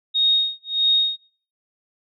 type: tone with tremolo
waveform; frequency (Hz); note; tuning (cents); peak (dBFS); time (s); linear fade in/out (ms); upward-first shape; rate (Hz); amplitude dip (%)
sine; 3729; A#7; 0; -13; 0.14-1.17; 20; sine; 1.6; 100
effects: noise-tail reverb RT60 0.5 s tail -22 dB re dry